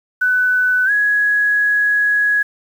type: tone with pitch glide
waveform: sine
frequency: 1498 to 1671.8 Hz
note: F#6 to G#6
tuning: +21 to +11 cents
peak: -12 dBFS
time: 0.21-2.43 s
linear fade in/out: 10 ms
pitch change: +190 cents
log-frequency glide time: 0.85-0.91 s
effects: 7-bit